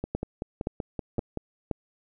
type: two click trains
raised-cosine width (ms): 2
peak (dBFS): -17 / -14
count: 8 / 4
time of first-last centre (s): 0.04-1.373 / 0.15-1.712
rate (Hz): 5.25 / 1.92
effects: none

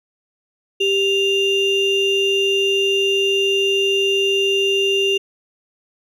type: ring-modulated tone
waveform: triangle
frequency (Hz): 1593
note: G6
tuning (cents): +27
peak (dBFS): -10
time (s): 0.8-5.18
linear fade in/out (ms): 10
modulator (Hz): 1200
effects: none

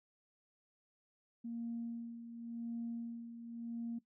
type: tone with tremolo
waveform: sine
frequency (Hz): 233.1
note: A#3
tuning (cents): 0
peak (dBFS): -37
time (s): 1.44-3.99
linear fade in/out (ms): 10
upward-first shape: sine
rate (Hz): 0.91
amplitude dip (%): 65
effects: noise-tail reverb RT60 0.1 s tail -17 dB re dry + tanh soft clip ceiling -33 dBFS

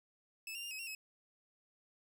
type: tone with pitch steps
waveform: sawtooth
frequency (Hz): 2613 / 2780 / 2802 / 2553 / 2743 / 2570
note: E7 / F7 / F7 / D#7 / F7 / E7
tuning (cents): -16 / -9 / +5 / +44 / -32 / -45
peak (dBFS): -39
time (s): 0.47-0.95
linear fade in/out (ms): 2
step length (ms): 80
effects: none

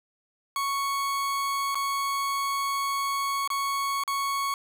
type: tone with dropouts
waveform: 40% pulse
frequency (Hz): 1108.7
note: C#6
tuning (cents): 0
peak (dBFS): -25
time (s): 0.56-4.54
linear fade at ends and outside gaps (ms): 1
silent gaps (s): 1.746-1.754 / 3.476-3.502 / 4.037-4.077
effects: none

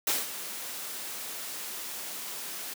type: noise with ADSR envelope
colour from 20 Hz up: white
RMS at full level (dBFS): -26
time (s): 0.07-2.74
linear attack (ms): 4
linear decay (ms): 190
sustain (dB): -12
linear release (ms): 8
effects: high-pass 200 Hz 12 dB/octave

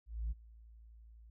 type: tone with ADSR envelope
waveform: sine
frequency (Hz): 56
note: A1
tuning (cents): +31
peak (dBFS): -31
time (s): 0.06-1.3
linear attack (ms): 250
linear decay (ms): 24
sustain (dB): -23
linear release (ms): 4
effects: tanh soft clip ceiling -32 dBFS

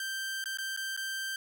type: tone with dropouts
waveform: sawtooth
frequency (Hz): 1568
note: G6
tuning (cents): 0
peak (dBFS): -30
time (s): 0-1.36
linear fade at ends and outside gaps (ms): 2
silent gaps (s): 0.441-0.457 / 0.573-0.585 / 0.765-0.773 / 0.965-0.974
effects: 12-bit

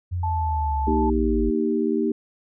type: linear sweep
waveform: sine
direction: down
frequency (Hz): 90.8 to 49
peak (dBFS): -23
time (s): 0.11-1.51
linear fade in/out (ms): 20
type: tone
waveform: sine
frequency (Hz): 874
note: A5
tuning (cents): -12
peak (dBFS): -24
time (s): 0.23-1.1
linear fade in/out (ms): 5
type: chord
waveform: sine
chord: Eb major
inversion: second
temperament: equal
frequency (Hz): 233.1 / 311.1 / 392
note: Bb3 / Eb4 / G4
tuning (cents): 0 / 0 / 0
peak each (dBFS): -24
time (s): 0.87-2.12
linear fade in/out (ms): 5
effects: none

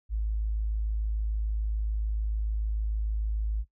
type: tone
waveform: sine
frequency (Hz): 53.4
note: G#1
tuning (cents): +49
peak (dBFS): -26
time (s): 0.09-3.65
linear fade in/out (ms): 50
effects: noise-tail reverb RT60 0.1 s tail -18 dB re dry

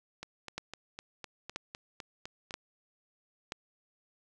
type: two click trains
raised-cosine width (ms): 0.2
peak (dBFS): -19 / -24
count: 4 / 10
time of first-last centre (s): 0.58-3.521 / 0.23-2.508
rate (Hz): 1.02 / 3.95
effects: none

